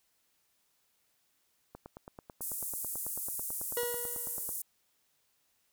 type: click train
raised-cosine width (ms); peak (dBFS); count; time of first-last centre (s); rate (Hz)
1; -31; 26; 1.75-4.491; 9.12
type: band-pass noise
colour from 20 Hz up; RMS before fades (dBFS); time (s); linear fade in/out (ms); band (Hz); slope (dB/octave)
white; -38; 2.41-4.62; 5; 8700 to 15000; 24
type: tone with exponential decay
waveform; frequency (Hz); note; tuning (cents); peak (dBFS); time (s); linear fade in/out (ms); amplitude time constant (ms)
40% pulse; 481.4; B4; -44; -29; 3.77-4.6; 1; 180
effects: white hiss -74 dBFS RMS until 5.72 s